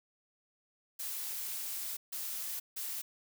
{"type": "noise bursts at uneven times", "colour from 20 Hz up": "blue", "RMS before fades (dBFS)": -39, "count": 3, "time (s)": [[0.99, 1.97], [2.12, 2.6], [2.76, 3.02]], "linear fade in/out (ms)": 10, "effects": []}